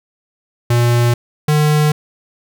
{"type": "tone pair in turn", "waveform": "square", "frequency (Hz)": [119.7, 150.81], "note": ["A#2", "D3"], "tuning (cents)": [46, 46], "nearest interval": "major third", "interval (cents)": 400, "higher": "second", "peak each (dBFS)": -11, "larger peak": "neither", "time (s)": [[0.7, 1.14], [1.48, 1.92]], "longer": "neither", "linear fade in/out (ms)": 5, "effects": []}